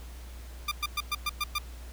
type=tone bursts; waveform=15% pulse; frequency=1195 Hz; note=D6; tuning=30 cents sharp; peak=-21 dBFS; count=7; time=0.68-1.585 s; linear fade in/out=5 ms; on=35 ms; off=110 ms; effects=added 60 Hz sine -41 dBFS peak until 1.92 s + pink hiss -52 dBFS RMS until 1.92 s